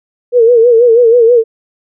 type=tone with vibrato; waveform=sine; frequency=470 Hz; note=A#4; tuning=14 cents sharp; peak=-3 dBFS; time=0.32-1.44 s; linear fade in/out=50 ms; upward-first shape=sine; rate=6.2 Hz; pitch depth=87 cents each way; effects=none